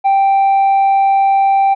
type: tone with tanh clipping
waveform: sine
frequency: 784 Hz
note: G5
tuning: in tune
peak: -9 dBFS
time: 0.04-1.75 s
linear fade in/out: 20 ms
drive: 2 dB
effects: none